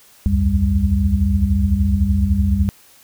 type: tone cluster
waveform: sine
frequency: 65.6 / 75.8 / 89.4 / 198.6 Hz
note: C2 / D#2 / F2 / G3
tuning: +5 / -45 / +41 / +23 cents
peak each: -19 dBFS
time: 0.26-2.69 s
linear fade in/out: 0 ms
effects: white hiss -49 dBFS RMS until 3.03 s